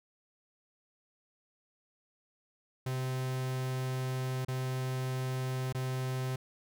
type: tone with dropouts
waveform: 45% pulse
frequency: 129.5 Hz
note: C3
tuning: 17 cents flat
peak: -32 dBFS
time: 2.86-6.36 s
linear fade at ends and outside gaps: 5 ms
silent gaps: 4.449-4.482 / 5.726-5.747 s
effects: none